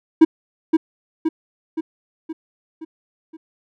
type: tone with echo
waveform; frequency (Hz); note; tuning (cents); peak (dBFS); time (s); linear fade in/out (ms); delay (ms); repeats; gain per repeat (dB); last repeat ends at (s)
triangle; 320.7; E4; -48; -3; 0.21-0.25; 10; 520; 6; -5; 3.37
effects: none